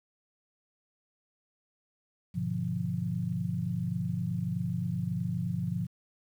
sine chord, G# diminished seventh, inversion none, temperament equal with one note detuned, 101.92 / 123.47 / 146.83 / 174.61 Hz, G#2 / B2 / D3 / F3, -32 / 0 / 0 / 0 cents, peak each -37 / -35 / -37 / -32 dBFS, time 2.34-5.87 s, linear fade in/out 20 ms, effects 10-bit

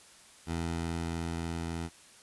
15% pulse tone with level ramp, 83.5 Hz, E2, 23 cents sharp, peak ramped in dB -25 to -28 dBFS, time 0.46-1.9 s, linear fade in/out 50 ms, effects white hiss -56 dBFS RMS until 2.22 s + resampled to 24000 Hz

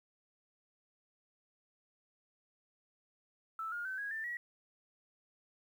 sine tone with pitch steps, 1318.5 / 1421.3 / 1532.2 / 1651.6 / 1780.4 / 1919.3 Hz, E6 / F6 / G6 / G#6 / A6 / B6, 0 / +30 / -40 / -10 / +20 / -50 cents, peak -37 dBFS, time 3.59-4.37 s, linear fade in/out 2 ms, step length 130 ms, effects 11-bit

